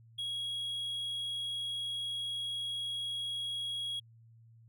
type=tone; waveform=triangle; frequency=3312 Hz; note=G#7; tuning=5 cents flat; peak=-33 dBFS; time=0.18-4 s; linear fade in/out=10 ms; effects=added 114 Hz sine -56 dBFS peak until 4.68 s